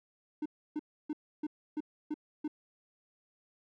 triangle tone bursts, 302.7 Hz, D#4, 48 cents flat, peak -30 dBFS, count 7, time 0.42-2.479 s, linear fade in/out 5 ms, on 37 ms, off 300 ms, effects none

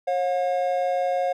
triangle tone pair together, 542.9 / 717 Hz, C#5 / F5, -36 / +45 cents, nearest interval perfect fourth, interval 481 cents, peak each -22 dBFS, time 0.07-1.33 s, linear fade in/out 10 ms, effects none

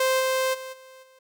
sawtooth tone with level steps, 522 Hz, C5, 4 cents flat, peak -16 / -18 / -31 / -42 / -49 dBFS, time 0-1.19 s, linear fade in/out 5 ms, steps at 0.19 / 0.53 / 0.72 / 1.02 s, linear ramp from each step 20 ms, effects none

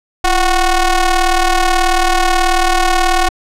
sawtooth ring-modulated tone, 363.8 Hz, F#4, 29 cents flat, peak -3 dBFS, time 0.24-3.29 s, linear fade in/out 5 ms, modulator 383 Hz, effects low-pass 10000 Hz 12 dB/octave

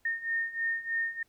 sine beating tone pair, 1829 / 1832.2 Hz, A#6 / A#6, -33 / -30 cents, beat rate 3.2 Hz, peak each -34 / -31 dBFS, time 0.05-1.23 s, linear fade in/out 5 ms, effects pink hiss -70 dBFS RMS until 1.28 s

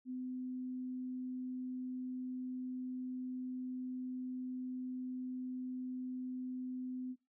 sine tone, 254.3 Hz, C4, 49 cents flat, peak -39 dBFS, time 0.05-7.16 s, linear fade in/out 50 ms, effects noise-tail reverb RT60 0.3 s tail -21 dB re dry

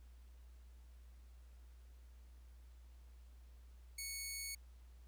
10% pulse tone, 2217 Hz, C#7, in tune, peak -34 dBFS, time 3.98-4.55 s, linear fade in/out 5 ms, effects added 60 Hz sine -56 dBFS peak until 5.07 s + pink hiss -74 dBFS RMS until 5.07 s

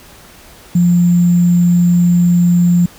sine tone with sample-and-hold, 174.61 Hz, F3, in tune, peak -7 dBFS, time 0.75-2.86 s, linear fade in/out 5 ms, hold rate 7350 Hz, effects pink hiss -40 dBFS RMS until 2.98 s

